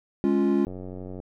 triangle chord, Db major, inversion second, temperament equal, 207.7 / 277.2 / 349.2 Hz, Ab3 / Db4 / F4, 0 / 0 / 0 cents, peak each -22 dBFS, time 0.24-0.65 s, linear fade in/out 0 ms
click train, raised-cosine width 2 ms, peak -25 dBFS, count 50, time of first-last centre 0.67-1.201 s, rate 92.3 Hz
effects none

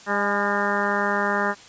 harmonic tone with a mistuned harmonic, 202.3 Hz, G#3, 45 cents flat, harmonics 1 / 2 / 3 / 4 / 5 / 6 / 7 / 8 / 9, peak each -29 / -29 / -29 / -29 / -29 / -29 / -29 / -29 / -29 dBFS, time 0.06-1.55 s, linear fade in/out 50 ms, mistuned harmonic 4, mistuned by +38 cents, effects white hiss -46 dBFS RMS until 1.68 s + resampled to 16000 Hz

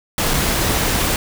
pink noise with dropouts, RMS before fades -18 dBFS, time 0.18-1.16 s, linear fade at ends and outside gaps 1 ms, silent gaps 0.336-0.339 s, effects none

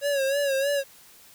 square tone with vibrato, 554.4 Hz, C#5, in tune, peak -23 dBFS, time 0.01-0.84 s, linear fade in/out 50 ms, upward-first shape sine, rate 3.2 Hz, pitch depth 66 cents each way, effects white hiss -52 dBFS RMS until 1.34 s

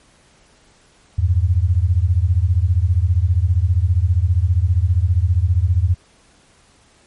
sine beating tone pair, 82.41 / 97.41 Hz, E2 / G2, 0 / -10 cents, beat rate 15 Hz, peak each -15 / -16 dBFS, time 1.18-5.95 s, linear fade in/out 10 ms, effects pink hiss -53 dBFS RMS until 7.06 s + MP3 48 kbps

